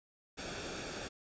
pink noise with comb filter, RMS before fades -42 dBFS, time 0.37-1.09 s, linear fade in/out 20 ms, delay 0.99 ms, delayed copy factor -0.55, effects resampled to 16000 Hz

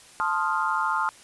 sine chord, F dominant seventh, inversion first, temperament equal, 880 / 1046.5 / 1244.5 / 1396.9 Hz, A5 / C6 / Eb6 / F6, 0 / 0 / 0 / 0 cents, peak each -28 dBFS, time 0.2-1.09 s, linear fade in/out 0 ms, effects white hiss -50 dBFS RMS until 1.23 s + resampled to 24000 Hz

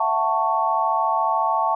sine chord, F# minor seventh, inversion third, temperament just, 666 / 740 / 888 / 1110 Hz, E5 / F#5 / A5 / C#6, +18 / 0 / +16 / +2 cents, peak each -26 / -26 / -21 / -23 dBFS, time 0-1.75 s, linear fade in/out 5 ms, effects none

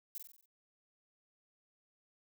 violet noise with echo, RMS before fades -43 dBFS, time 0.15-0.18 s, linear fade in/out 0 ms, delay 46 ms, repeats 6, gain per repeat -5 dB, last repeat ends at 0.456 s, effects none

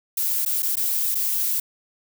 violet noise with dropouts, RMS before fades -23 dBFS, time 0.17-1.6 s, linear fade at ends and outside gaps 5 ms, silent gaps 0.451-0.46 / 0.623-0.628 / 0.757-0.768 / 1.147-1.152 s, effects none

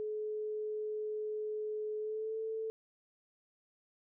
sine tone with pitch glide, 427.3 to 442.6 Hz, G#4 to A4, +49 to +10 cents, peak -35 dBFS, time 0-2.7 s, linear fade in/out 0 ms, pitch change +61 cents, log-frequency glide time 1.99-2.37 s, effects none

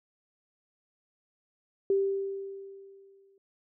sine tone with exponential decay, 392 Hz, G4, in tune, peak -21 dBFS, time 1.9-3.38 s, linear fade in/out 2 ms, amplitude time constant 320 ms, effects none

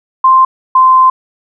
sine tone pair in turn, 1046.5 / 1037.5 Hz, C6 / C6, 0 / -15 cents, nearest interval unison, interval 15 cents, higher first, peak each -3 dBFS, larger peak neither, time 0.24-0.45 / 0.75-1.1 s, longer second, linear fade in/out 5 ms, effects none

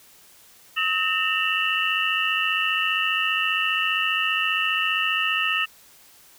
sine tone cluster, 1280 / 1824 / 2653 / 2748 / 2931 Hz, D#6 / A#6 / E7 / F7 / F#7, +49 / -38 / +10 / -29 / -17 cents, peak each -27 dBFS, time 0.76-5.66 s, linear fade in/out 20 ms, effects white hiss -52 dBFS RMS until 6.38 s

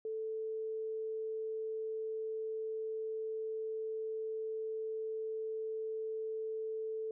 sine tone, 440 Hz, A4, in tune, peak -36 dBFS, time 0.05-7.11 s, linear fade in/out 2 ms, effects none

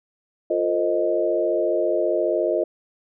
sine chord, F dominant seventh, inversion none, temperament equal with one note detuned, 349.2 / 448.7 / 523.3 / 622.3 Hz, F4 / A4 / C5 / Eb5, 0 / +34 / 0 / 0 cents, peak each -24 / -26 / -26 / -22 dBFS, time 0.5-2.64 s, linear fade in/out 5 ms, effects none

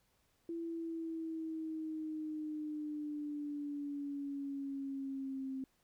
sine exponential sweep, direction down, 335.7 to 264.2 Hz, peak -38 dBFS, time 0.49-5.64 s, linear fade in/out 2 ms, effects pink hiss -75 dBFS RMS until 5.83 s

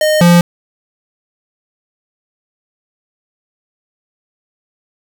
square tone pair in turn, 615 / 173.48 Hz, D#5 / F3, -20 / -11 cents, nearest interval octave + minor seventh, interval 2191 cents, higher first, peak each -10 / -5 dBFS, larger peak second, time 0.01-0.21 / 0.21-0.41 s, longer neither, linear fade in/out 2 ms, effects none

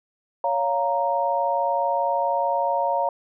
sine chord, Bb minor, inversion first, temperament just, 559.4 / 699.2 / 932.3 Hz, Db5 / F5 / Bb5, +16 / +2 / 0 cents, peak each -25 / -25 / -23 dBFS, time 0.44-3.09 s, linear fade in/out 2 ms, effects none

